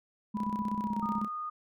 sine tone with pitch glide, 987.8 to 934.5 Hz, B5 to A#5, 0 to +4 cents, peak -34 dBFS, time 0.34-1.23 s, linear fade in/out 50 ms, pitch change -96 cents, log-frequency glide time 0.81-1 s
sine tone with tremolo, 211.6 Hz, G#3, 33 cents sharp, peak -29 dBFS, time 0.34-1.28 s, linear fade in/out 10 ms, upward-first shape square, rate 16 Hz, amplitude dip 75%
sine tone, 1230 Hz, D#6, 20 cents flat, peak -34 dBFS, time 1.02-1.5 s, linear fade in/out 10 ms
effects none

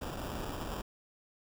pink noise with sample-and-hold, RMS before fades -39 dBFS, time 0.01-0.82 s, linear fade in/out 10 ms, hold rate 2100 Hz, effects none

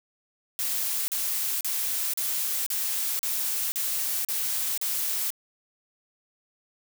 blue noise bursts, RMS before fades -28 dBFS, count 9, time 0.59-5.304 s, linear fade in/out 0 ms, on 490 ms, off 38 ms, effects none

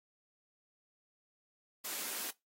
white high-pass noise, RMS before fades -40 dBFS, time 1.84-2.31 s, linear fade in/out 10 ms, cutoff 200 Hz, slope 48 dB/octave, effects noise-tail reverb RT60 0.2 s tail -22 dB re dry + AAC 48 kbps

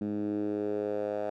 10% pulse tone with band-pass filter sweep, 103.83 Hz, G#2, in tune, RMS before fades -32 dBFS, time 0.01-1.3 s, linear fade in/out 5 ms, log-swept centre 240 to 640 Hz, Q 2.9, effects none

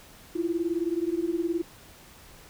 sine beating tone pair, 329.6 / 348.6 Hz, E4 / F4, 0 / -3 cents, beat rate 19 Hz, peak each -28 dBFS, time 0.35-1.62 s, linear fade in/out 10 ms, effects pink hiss -51 dBFS RMS until 2.49 s

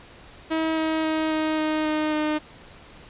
sawtooth tone with pitch steps, 320.2 / 317.6 / 315.1 / 312.5 / 310 / 307.5 / 305 Hz, D#4 / D#4 / D#4 / D#4 / D#4 / D#4 / D#4, +50 / +36 / +22 / +8 / -6 / -20 / -34 cents, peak -18 dBFS, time 0.5-2.39 s, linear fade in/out 20 ms, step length 270 ms, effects pink hiss -47 dBFS RMS until 3.09 s + resampled to 8000 Hz

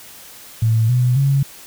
sine tone with pitch steps, 112.1 / 124.38 / 138.01 Hz, A2 / B2 / C#3, +33 / +13 / -7 cents, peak -12 dBFS, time 0.62-1.43 s, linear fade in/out 5 ms, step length 270 ms, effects white hiss -40 dBFS RMS until 1.66 s

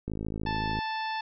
click train, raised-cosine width 3 ms, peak -21 dBFS, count 39, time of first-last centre 0.08-0.789 s, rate 53.6 Hz
harmonic tone, 880 Hz, A5, in tune, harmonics 1 / 2 / 3 / 4 / 5 / 6, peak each -31 / -37 / -41 / -43 / -45 / -47 dBFS, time 0.46-1.21 s, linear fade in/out 5 ms
effects none

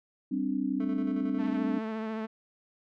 sine chord, G suspended fourth, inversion none, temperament equal, 196 / 261.6 / 293.7 Hz, G3 / C4 / D4, 0 / 0 / 0 cents, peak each -34 / -30 / -32 dBFS, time 0.31-1.79 s, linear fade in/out 10 ms
25% pulse tone with tremolo, 219.9 Hz, A3, 1 cent flat, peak -33 dBFS, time 0.8-1.58 s, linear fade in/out 2 ms, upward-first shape square, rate 11 Hz, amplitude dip 50%
sawtooth tone with vibrato, 220 Hz, A3, in tune, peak -28 dBFS, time 1.38-2.27 s, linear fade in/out 20 ms, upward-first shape triangle, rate 14 Hz, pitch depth 29 cents each way
effects low-pass 2000 Hz 12 dB/octave

